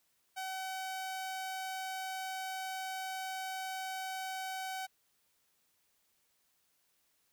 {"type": "tone", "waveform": "sawtooth", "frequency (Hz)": 758, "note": "F#5", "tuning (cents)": 42, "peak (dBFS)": -34, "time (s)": [0.36, 4.87], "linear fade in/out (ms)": 20, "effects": ["white hiss -75 dBFS RMS until 7.32 s"]}